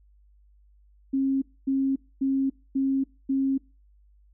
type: tone bursts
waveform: sine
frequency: 270 Hz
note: C#4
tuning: 45 cents flat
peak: -21 dBFS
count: 5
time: 1.13-3.58 s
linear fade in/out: 10 ms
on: 290 ms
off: 250 ms
effects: noise-tail reverb RT60 0.3 s tail -24 dB re dry + added 50 Hz sine -55 dBFS peak until 4.33 s